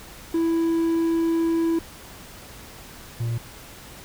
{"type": "tone pair in turn", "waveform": "triangle", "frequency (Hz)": [330.5, 116.64], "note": ["E4", "A#2"], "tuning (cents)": [5, 1], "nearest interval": "octave + tritone", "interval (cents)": 1804, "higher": "first", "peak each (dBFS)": [-17, -21], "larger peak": "first", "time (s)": [[0.34, 1.79], [3.2, 3.38]], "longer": "first", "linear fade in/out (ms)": 5, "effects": ["pink hiss -43 dBFS RMS until 4.04 s"]}